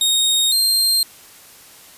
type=tone pair in turn; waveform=sawtooth; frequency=3729 / 4183 Hz; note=A#7 / C8; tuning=0 / -1 cents; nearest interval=major second; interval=199 cents; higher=second; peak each=-11 dBFS; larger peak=neither; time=0.01-0.52 / 0.52-1.03 s; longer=neither; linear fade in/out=2 ms; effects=white hiss -44 dBFS RMS until 1.97 s + resampled to 32000 Hz